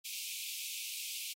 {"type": "high-pass noise", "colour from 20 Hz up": "pink", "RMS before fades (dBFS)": -42, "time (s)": [0.04, 1.34], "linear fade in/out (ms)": 20, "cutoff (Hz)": 2300, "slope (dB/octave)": 96, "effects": ["AAC 48 kbps"]}